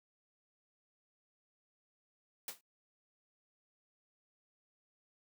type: noise with exponential decay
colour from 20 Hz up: white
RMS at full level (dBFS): -38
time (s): 2.48-2.61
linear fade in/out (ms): 2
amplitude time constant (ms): 28
effects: noise-tail reverb RT60 0.1 s tail -22 dB re dry + high-pass 200 Hz 12 dB/octave